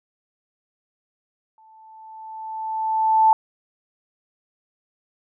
sine tone with exponential growth, 880 Hz, A5, in tune, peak -10 dBFS, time 1.58-3.33 s, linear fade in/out 1 ms, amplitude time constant 380 ms, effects none

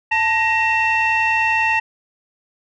sine tone cluster, 886 / 1878 / 2695 Hz, A5 / A#6 / E7, +12 / +12 / +38 cents, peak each -18 dBFS, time 0.11-1.8 s, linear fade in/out 10 ms, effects tanh soft clip ceiling -9 dBFS

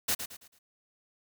white noise with echo, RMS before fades -28 dBFS, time 0.08-0.15 s, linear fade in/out 10 ms, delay 110 ms, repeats 4, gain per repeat -9 dB, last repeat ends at 0.59 s, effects none

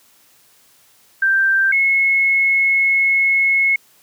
sine tone pair in turn, 1571 / 2180 Hz, G6 / C#7, +3 / -29 cents, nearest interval tritone, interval 568 cents, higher second, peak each -12 dBFS, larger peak neither, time 1.22-1.72 / 1.72-3.76 s, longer second, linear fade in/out 5 ms, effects white hiss -53 dBFS RMS until 4.02 s + high-pass 60 Hz 12 dB/octave

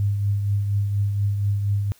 sine tone with tremolo, 101.1 Hz, G#2, 46 cents flat, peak -17 dBFS, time 0-1.92 s, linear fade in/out 0 ms, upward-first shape triangle, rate 4.2 Hz, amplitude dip 45%, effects white hiss -56 dBFS RMS until 1.99 s

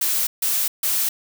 blue noise bursts, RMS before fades -21 dBFS, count 3, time 0.01-1.09 s, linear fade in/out 5 ms, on 260 ms, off 150 ms, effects none

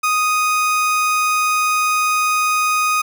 30% pulse tone, 1245 Hz, D#6, 1 cent sharp, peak -12 dBFS, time 0.03-3.02 s, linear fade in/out 10 ms, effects none

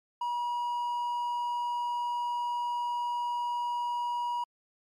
triangle tone, 962 Hz, B5, 46 cents flat, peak -27 dBFS, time 0.21-4.44 s, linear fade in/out 5 ms, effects MP3 64 kbps

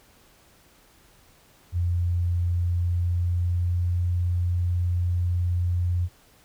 sine tone with pitch glide, 87.31 to 88.17 Hz, F2 to F2, 0 to +17 cents, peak -21 dBFS, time 1.72-6.09 s, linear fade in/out 50 ms, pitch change +17 cents, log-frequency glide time 2.76-4.08 s, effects pink hiss -57 dBFS RMS until 6.44 s

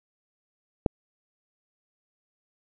click, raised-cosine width 2 ms, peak -7 dBFS, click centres 0.862 s, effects none

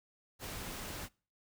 pink noise, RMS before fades -43 dBFS, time 0.39-1.09 s, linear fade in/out 50 ms, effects noise-tail reverb RT60 0.4 s tail -25 dB re dry

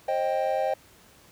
triangle chord, C minor, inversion none, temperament equal with one note detuned, 530.6 / 622.3 / 784 Hz, C5 / Eb5 / G5, +24 / 0 / 0 cents, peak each -26 dBFS, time 0.08-0.74 s, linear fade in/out 5 ms, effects pink hiss -55 dBFS RMS until 1.31 s + high-pass 60 Hz 12 dB/octave

